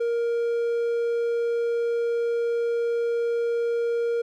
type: tone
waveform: triangle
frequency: 468.6 Hz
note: A#4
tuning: 9 cents sharp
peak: -20 dBFS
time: 0-4.22 s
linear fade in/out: 10 ms
effects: none